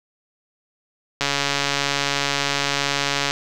click train, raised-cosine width 0.2 ms, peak -3 dBFS, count 297, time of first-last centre 1.21-3.309 s, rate 141 Hz, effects none

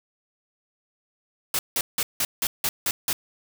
white noise bursts, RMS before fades -24 dBFS, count 8, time 1.54-3.13 s, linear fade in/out 2 ms, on 50 ms, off 170 ms, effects none

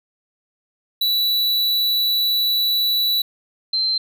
square / sine tone pair in turn, 3946 / 4117 Hz, B7 / C8, -2 / -29 cents, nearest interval minor second, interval 73 cents, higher second, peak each -17 dBFS, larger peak neither, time 1.01-3.22 / 3.73-3.98 s, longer first, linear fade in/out 5 ms, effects none

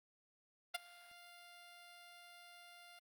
10% pulse tone with ADSR envelope, 699 Hz, F5, 1 cent sharp, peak -26 dBFS, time 0.74-2.99 s, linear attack 11 ms, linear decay 16 ms, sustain -23 dB, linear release 3 ms, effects Opus 24 kbps

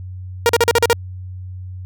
sawtooth tone bursts, 469.7 Hz, A#4, 13 cents sharp, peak -6 dBFS, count 7, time 0.46-0.93 s, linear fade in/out 0 ms, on 32 ms, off 41 ms, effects added 92 Hz sine -28 dBFS peak until 1.85 s

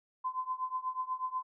sine tone with tremolo, 1026 Hz, C6, 34 cents flat, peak -29 dBFS, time 0.24-1.43 s, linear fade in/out 10 ms, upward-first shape triangle, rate 8.2 Hz, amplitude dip 95%, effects none

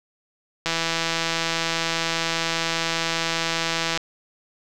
click train, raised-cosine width 0.2 ms, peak -6 dBFS, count 548, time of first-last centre 0.66-3.975 s, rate 165 Hz, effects none

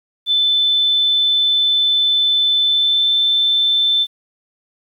sine tone with pitch glide, 3520 to 3540 Hz, A7 to A7, 0 to +10 cents, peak -12 dBFS, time 0.26-4.07 s, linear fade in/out 50 ms, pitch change +10 cents, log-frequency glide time 2.61-3.12 s, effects 8-bit

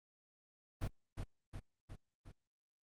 brown noise with echo, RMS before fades -38 dBFS, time 0.81-0.88 s, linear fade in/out 10 ms, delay 360 ms, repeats 4, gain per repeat -4 dB, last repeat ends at 2.32 s, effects Opus 24 kbps

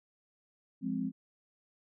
sine chord, F minor, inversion none, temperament equal, 174.61 / 207.7 / 261.6 Hz, F3 / Ab3 / C4, 0 / 0 / 0 cents, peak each -38 / -36 / -34 dBFS, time 0.81-1.12 s, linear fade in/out 50 ms, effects none

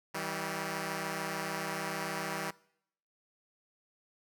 5% pulse tone pair together, 160.69 / 194.1 Hz, E3 / G3, -44 / -17 cents, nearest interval minor third, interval 327 cents, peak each -26 dBFS, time 0.14-2.51 s, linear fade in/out 10 ms, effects noise-tail reverb RT60 0.7 s tail -22 dB re dry

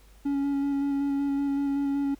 triangle tone with vibrato, 280 Hz, C#4, 18 cents sharp, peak -22 dBFS, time 0.25-2.15 s, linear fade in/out 10 ms, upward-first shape square, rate 5.3 Hz, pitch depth 12 cents each way, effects added 50 Hz sine -52 dBFS peak until 2.19 s + pink hiss -60 dBFS RMS until 2.19 s

